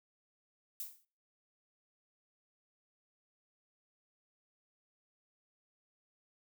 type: noise with exponential decay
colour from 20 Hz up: violet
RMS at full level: -38 dBFS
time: 0.8-1.05 s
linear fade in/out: 2 ms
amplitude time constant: 54 ms
effects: noise-tail reverb RT60 0.4 s tail -22 dB re dry